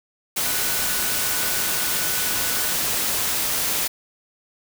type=tone in noise; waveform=sine; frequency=1480 Hz; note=F#6; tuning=in tune; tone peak=-34 dBFS; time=0.45-2.74 s; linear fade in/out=10 ms; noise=white; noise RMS=-23 dBFS; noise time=0.36-3.88 s; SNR=-14 dB; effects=none